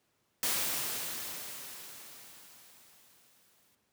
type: noise with exponential decay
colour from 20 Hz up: white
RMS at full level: -30 dBFS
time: 0.43-3.75 s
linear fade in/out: 1 ms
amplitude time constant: 720 ms
effects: pink hiss -75 dBFS RMS until 3.92 s + high-pass 100 Hz 12 dB/octave